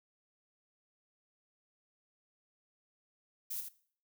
violet noise with echo, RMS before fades -39 dBFS, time 3.5-3.61 s, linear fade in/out 10 ms, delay 80 ms, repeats 1, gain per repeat -6 dB, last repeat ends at 3.69 s, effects noise-tail reverb RT60 0.5 s tail -18 dB re dry

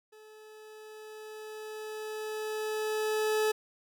40% pulse tone with level ramp, 431.1 Hz, A4, 35 cents flat, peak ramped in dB -51 to -24 dBFS, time 0.12-3.52 s, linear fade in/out 10 ms, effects none

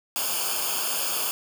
white noise with comb filter, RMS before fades -27 dBFS, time 0.16-1.31 s, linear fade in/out 0 ms, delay 0.51 ms, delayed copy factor -0.85, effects none

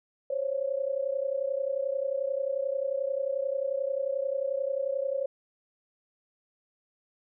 sine tone pair together, 530 / 561.3 Hz, C5 / C#5, +22 / +22 cents, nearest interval minor second, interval 100 cents, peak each -30 / -30 dBFS, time 0.3-5.26 s, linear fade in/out 5 ms, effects none

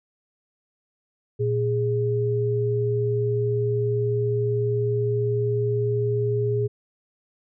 sine tone pair together, 117.3 / 413.2 Hz, A#2 / G#4, +11 / -9 cents, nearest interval octave + minor seventh, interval 2180 cents, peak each -23 dBFS, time 1.39-6.68 s, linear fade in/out 20 ms, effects none

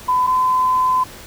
sine tone pair in turn, 1006 / 1018.9 Hz, B5 / C6, +32 / -46 cents, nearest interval unison, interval 22 cents, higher second, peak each -13 dBFS, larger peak neither, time 0.08-0.27 / 0.27-1.04 s, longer second, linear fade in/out 10 ms, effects pink hiss -38 dBFS RMS until 1.26 s

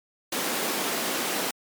pink high-pass noise, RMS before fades -28 dBFS, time 0.32-1.51 s, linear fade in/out 5 ms, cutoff 230 Hz, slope 24 dB/octave, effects MP3 96 kbps

